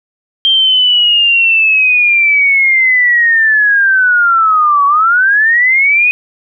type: linear two-way sweep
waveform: sine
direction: down then up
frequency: 3177 to 1118 to 2509 Hz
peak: -6 dBFS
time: 0.45-6.11 s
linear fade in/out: 0 ms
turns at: 4.86 s
effects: none

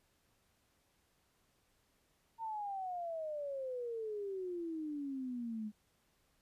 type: exponential sweep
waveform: sine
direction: down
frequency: 920 to 208.4 Hz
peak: -38 dBFS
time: 2.38-5.72 s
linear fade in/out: 50 ms
effects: pink hiss -75 dBFS RMS until 6.41 s + resampled to 32000 Hz

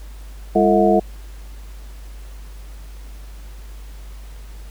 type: tone cluster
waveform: sine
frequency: 202 / 342.7 / 444.2 / 640 / 726 Hz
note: G#3 / F4 / A4 / D#5 / F#5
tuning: -48 / -33 / +16 / +49 / -33 cents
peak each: -18 dBFS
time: 0.55-1 s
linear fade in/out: 10 ms
effects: added 50 Hz sine -33 dBFS peak until 4.7 s + pink hiss -48 dBFS RMS until 4.7 s

